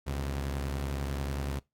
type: tone pair together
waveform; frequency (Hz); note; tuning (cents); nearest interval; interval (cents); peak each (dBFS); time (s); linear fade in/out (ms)
sawtooth; 69.8 / 128.76; C#2 / C3; +13 / -27; major seventh; 1060; -28 / -36; 0.06-1.6; 20
effects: noise-tail reverb RT60 0.2 s tail -23 dB re dry + AAC 64 kbps